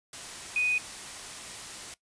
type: tone in noise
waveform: sine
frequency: 2489 Hz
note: D#7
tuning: in tune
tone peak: -24 dBFS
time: 0.56-0.78 s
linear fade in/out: 2 ms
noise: white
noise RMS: -41 dBFS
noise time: 0.13-1.94 s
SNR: +14 dB
effects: noise-tail reverb RT60 0.1 s tail -18 dB re dry + resampled to 22050 Hz